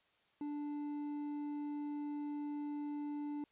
sine tone with hard clipping, 293.1 Hz, D4, 3 cents flat, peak -40 dBFS, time 0.41-3.44 s, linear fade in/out 2 ms, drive 5 dB, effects white hiss -73 dBFS RMS until 3.51 s + resampled to 8000 Hz

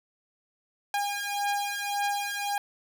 sawtooth beating tone pair, 811 / 812.8 Hz, G#5 / G#5, -41 / -38 cents, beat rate 1.8 Hz, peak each -27 dBFS, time 0.94-2.58 s, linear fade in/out 2 ms, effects none

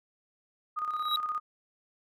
sine tone with tremolo, 1233 Hz, D#6, 16 cents flat, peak -28 dBFS, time 0.76-1.4 s, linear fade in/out 20 ms, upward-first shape square, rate 17 Hz, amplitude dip 50%
triangle tone with exponential growth, 3860 Hz, B7, 40 cents flat, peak -22 dBFS, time 0.9-1.16 s, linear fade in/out 2 ms, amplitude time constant 56 ms
effects none

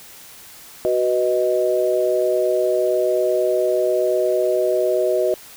sine chord, B major, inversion second, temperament equal with one note detuned, 372.8 / 493.9 / 622.3 Hz, F#4 / B4 / D#5, +13 / 0 / 0 cents, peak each -20 / -22 / -19 dBFS, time 0.85-5.34 s, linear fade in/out 0 ms, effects white hiss -42 dBFS RMS until 5.56 s

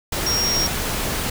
sine tone in noise, 5590 Hz, F8, 1 cent sharp, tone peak -19 dBFS, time 0.26-0.67 s, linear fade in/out 5 ms, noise pink, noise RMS -24 dBFS, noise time 0.12-1.3 s, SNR +2 dB, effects none

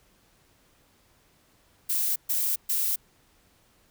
violet noise bursts, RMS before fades -26 dBFS, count 3, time 1.89-2.96 s, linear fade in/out 10 ms, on 270 ms, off 130 ms, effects pink hiss -63 dBFS RMS until 3.9 s

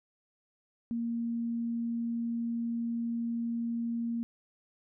sine tone, 233.1 Hz, A#3, in tune, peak -30 dBFS, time 0.91-4.23 s, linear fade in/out 0 ms, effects none

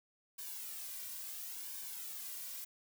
blue noise with flanger, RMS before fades -45 dBFS, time 0.38-2.65 s, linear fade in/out 10 ms, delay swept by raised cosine 1.5 to 2.35 ms, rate 0.73 Hz, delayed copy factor -0.7, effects none

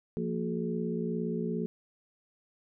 sine tone cluster, 171.9 / 229.2 / 366.4 / 428.5 Hz, F3 / A#3 / F#4 / A4, -27 / -29 / -17 / -46 cents, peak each -34 / -34 / -38 / -36 dBFS, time 0.17-1.66 s, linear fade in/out 0 ms, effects none

